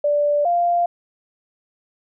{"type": "tone pair in turn", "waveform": "sine", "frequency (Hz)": [585, 695.7], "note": ["D5", "F5"], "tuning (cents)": [-7, -7], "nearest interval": "minor third", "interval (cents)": 300, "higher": "second", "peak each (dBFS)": [-15, -15], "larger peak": "neither", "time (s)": [[0.04, 0.45], [0.45, 0.86]], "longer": "neither", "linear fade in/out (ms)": 5, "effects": []}